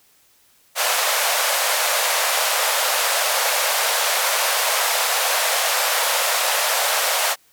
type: band-pass noise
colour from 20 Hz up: pink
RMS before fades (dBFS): -20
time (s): 0.75-7.36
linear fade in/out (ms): 50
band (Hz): 530 to 16000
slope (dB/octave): 48
effects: white hiss -57 dBFS RMS until 7.52 s